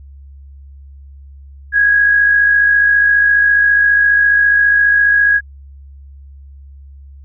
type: tone with amplitude modulation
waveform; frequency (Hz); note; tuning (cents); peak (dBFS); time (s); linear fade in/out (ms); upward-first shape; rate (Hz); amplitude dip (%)
sine; 1654; G#6; -8; -6; 1.72-5.41; 50; sine; 54.7; 40
effects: added 69 Hz sine -34 dBFS peak until 7.24 s